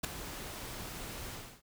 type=noise with ADSR envelope; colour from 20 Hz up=pink; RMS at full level=-29 dBFS; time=0.03-1.62 s; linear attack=16 ms; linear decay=3 ms; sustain=-14 dB; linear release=310 ms; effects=none